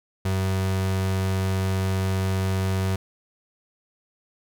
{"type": "tone", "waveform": "35% pulse", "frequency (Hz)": 95, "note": "F#2", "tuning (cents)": 46, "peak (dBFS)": -20, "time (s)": [0.25, 2.96], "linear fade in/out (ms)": 5, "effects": []}